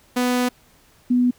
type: tone pair in turn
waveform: sawtooth / sine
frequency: 248.1 / 246.9 Hz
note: B3 / B3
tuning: +8 / 0 cents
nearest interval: unison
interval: 8 cents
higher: first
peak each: -14 / -14 dBFS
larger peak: neither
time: 0.16-0.49 / 1.1-1.31 s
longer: first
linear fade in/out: 10 ms
effects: pink hiss -55 dBFS RMS until 1.38 s